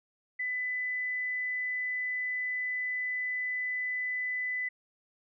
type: tone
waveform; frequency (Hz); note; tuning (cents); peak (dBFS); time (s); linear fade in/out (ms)
sine; 2000; B6; +21; -30; 0.39-4.69; 10
effects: none